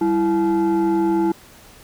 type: tone with frequency modulation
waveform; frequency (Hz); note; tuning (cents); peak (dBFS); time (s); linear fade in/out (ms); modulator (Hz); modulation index
sine; 332.4; E4; +15; -14; 0.01-1.32; 5; 527; 0.7
effects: tanh soft clip ceiling -12 dBFS + pink hiss -46 dBFS RMS until 1.83 s